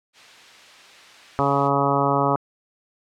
blue noise, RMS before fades -36 dBFS, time 0.13-1.71 s, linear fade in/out 50 ms
harmonic tone, 140 Hz, C#3, 18 cents sharp, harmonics 1 / 2 / 3 / 4 / 5 / 6 / 7 / 8 / 9, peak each -26 / -26 / -26 / -26 / -26 / -26 / -26 / -26 / -26 dBFS, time 1.39-2.36 s, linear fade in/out 0 ms
effects low-pass 3000 Hz 12 dB/octave

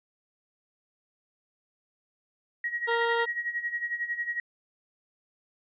sine tone with tremolo, 1900 Hz, A#6, 33 cents sharp, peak -26 dBFS, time 2.64-4.4 s, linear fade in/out 2 ms, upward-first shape sine, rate 11 Hz, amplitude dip 75%
20% pulse tone, 465.2 Hz, A#4, 4 cents flat, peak -20 dBFS, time 2.87-3.26 s, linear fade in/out 20 ms
effects resampled to 8000 Hz

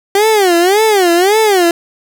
30% pulse tone with vibrato, 387.3 Hz, G4, 21 cents flat, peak -5 dBFS, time 0.15-1.71 s, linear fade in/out 2 ms, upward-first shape sine, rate 1.8 Hz, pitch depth 230 cents each way, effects none

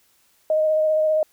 sine tone with vibrato, 622.3 Hz, D#5, in tune, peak -16 dBFS, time 0.5-1.23 s, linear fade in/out 2 ms, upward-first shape sine, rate 15 Hz, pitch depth 15 cents each way, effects white hiss -61 dBFS RMS until 1.32 s

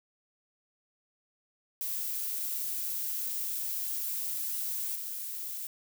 violet noise with level steps, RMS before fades -34 / -38 dBFS, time 1.81-5.67 s, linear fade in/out 0 ms, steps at 4.95 s, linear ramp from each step 10 ms, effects none

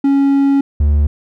triangle tone pair in turn, 277.2 / 73.42 Hz, C#4 / D2, 0 / 0 cents, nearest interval octave + major seventh, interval 2300 cents, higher first, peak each -7 dBFS, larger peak neither, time 0.04-0.61 / 0.8-1.07 s, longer first, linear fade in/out 5 ms, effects none

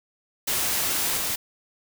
white noise with level steps, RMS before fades -25 / -27 dBFS, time 0.47-1.36 s, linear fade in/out 10 ms, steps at 1.17 s, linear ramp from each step 2 ms, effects none

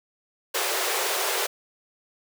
pink high-pass noise, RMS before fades -26 dBFS, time 0.54-1.47 s, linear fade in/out 10 ms, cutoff 360 Hz, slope 96 dB/octave, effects none

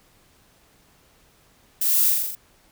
violet noise with echo, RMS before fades -22 dBFS, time 1.81-2.1 s, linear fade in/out 5 ms, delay 42 ms, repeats 6, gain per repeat -2 dB, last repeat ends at 2.352 s, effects pink hiss -58 dBFS RMS until 2.71 s

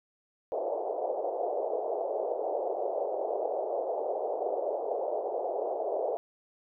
white band-pass noise, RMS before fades -32 dBFS, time 0.52-6.17 s, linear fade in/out 0 ms, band 400 to 730 Hz, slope 48 dB/octave, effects none

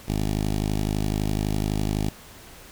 10% pulse tone with notch filter, 51.91 Hz, G#1, in tune, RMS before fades -25 dBFS, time 0.08-2.09 s, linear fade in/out 5 ms, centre 1400 Hz, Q 0.66, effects pink hiss -46 dBFS RMS until 2.71 s

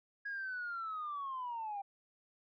sine linear sweep, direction down, 1660 to 782 Hz, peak -37 dBFS, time 0.25-1.82 s, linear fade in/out 10 ms, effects tanh soft clip ceiling -34 dBFS

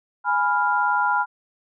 sine chord, F diminished, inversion first, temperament equal, 830.6 / 987.8 / 1396.9 Hz, Ab5 / Cb6 / F6, 0 / 0 / 0 cents, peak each -23 / -22 / -22 dBFS, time 0.24-1.26 s, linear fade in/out 50 ms, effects none

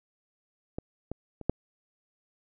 clicks, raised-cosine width 2 ms, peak -20 / -21 / -27 / -10 dBFS, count 4, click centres 0.785 / 1.116 / 1.413 / 1.496 s, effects none

